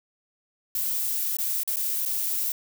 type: noise with dropouts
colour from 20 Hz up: violet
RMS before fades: -27 dBFS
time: 0.75-2.52 s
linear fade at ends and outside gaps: 2 ms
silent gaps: 1.369-1.386 / 1.634-1.676 / 1.76-1.768 / 2.053-2.059 s
effects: none